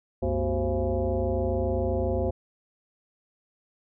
sine tone with frequency modulation, 217.3 Hz, A3, 21 cents flat, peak -23 dBFS, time 0.22-2.31 s, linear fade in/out 10 ms, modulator 154 Hz, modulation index 2.8, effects none

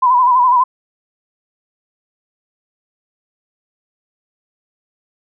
sine tone with vibrato, 998 Hz, B5, 18 cents sharp, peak -8 dBFS, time 0.02-0.64 s, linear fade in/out 10 ms, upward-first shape sine, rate 12 Hz, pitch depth 67 cents each way, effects none

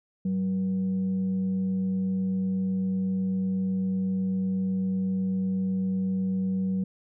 sine tone with frequency modulation, 189 Hz, F#3, 37 cents sharp, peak -24 dBFS, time 0.25-6.84 s, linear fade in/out 5 ms, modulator 290 Hz, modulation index 0.23, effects none

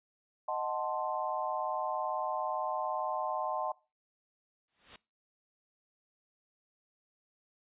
sine chord, D# diminished seventh, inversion none, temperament equal, 622.3 / 740 / 880 / 1046.5 Hz, D#5 / F#5 / A5 / C6, 0 / 0 / 0 / 0 cents, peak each -37 dBFS, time 0.48-3.72 s, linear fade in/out 5 ms
white noise with exponential growth, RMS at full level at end -43 dBFS, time 4.68-4.96 s, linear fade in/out 2 ms, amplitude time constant 60 ms
effects noise-tail reverb RT60 0.3 s tail -22 dB re dry + resampled to 8000 Hz

